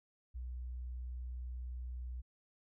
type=tone; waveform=sine; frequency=61.74 Hz; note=B1; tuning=in tune; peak=-40 dBFS; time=0.34-2.22 s; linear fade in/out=20 ms; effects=none